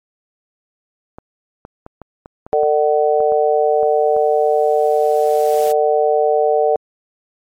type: clicks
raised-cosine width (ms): 1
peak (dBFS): -20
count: 11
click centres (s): 1.185 / 1.651 / 1.864 / 2.017 / 2.259 / 2.465 / 2.633 / 3.204 / 3.321 / 3.831 / 4.165
type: harmonic tone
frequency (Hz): 150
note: D3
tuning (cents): +37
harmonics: 3 / 4 / 5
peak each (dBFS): -15 / -16 / -17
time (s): 2.53-6.76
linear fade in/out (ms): 0
type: noise with exponential growth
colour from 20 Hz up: white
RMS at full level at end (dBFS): -31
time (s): 3.51-5.72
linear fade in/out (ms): 2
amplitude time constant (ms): 480
effects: MP3 64 kbps